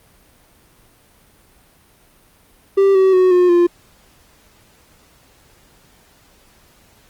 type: tone with pitch steps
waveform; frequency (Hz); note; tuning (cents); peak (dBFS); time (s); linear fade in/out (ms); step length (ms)
triangle; 392 / 380.6 / 369.6 / 358.8 / 348.4; G4 / F#4 / F#4 / F4 / F4; 0 / +49 / -2 / +47 / -4; -7; 2.77-3.67; 10; 180
effects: pink hiss -52 dBFS RMS until 7.09 s + Opus 32 kbps